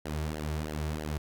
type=tone with flanger; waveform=sawtooth; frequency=76.6 Hz; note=D#2; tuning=27 cents flat; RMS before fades=-34 dBFS; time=0.05-1.18 s; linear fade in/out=5 ms; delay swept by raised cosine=0.81 to 4.01 ms; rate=3.1 Hz; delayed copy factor=-0.8; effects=none